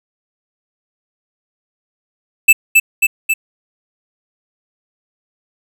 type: tone with echo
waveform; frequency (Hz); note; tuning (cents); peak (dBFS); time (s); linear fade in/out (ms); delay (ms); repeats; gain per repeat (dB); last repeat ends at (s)
square; 2637; E7; 0; -3; 2.48-2.53; 10; 270; 3; -3; 3.34
effects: none